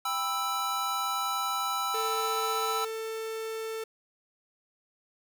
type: chord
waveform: square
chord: E minor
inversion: first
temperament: just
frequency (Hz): 791.1 / 988.9 / 1318.5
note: G5 / B5 / E6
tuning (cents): +16 / +2 / 0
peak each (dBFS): -36 / -37 / -31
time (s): 0.05-2.85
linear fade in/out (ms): 5
type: tone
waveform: 45% pulse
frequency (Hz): 444.7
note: A4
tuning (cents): +18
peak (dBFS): -33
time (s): 1.94-3.84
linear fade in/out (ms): 5
effects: none